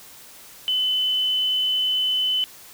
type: tone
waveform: sine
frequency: 3023 Hz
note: F#7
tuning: 36 cents sharp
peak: -19 dBFS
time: 0.68-2.44 s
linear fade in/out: 0 ms
effects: white hiss -45 dBFS RMS until 2.73 s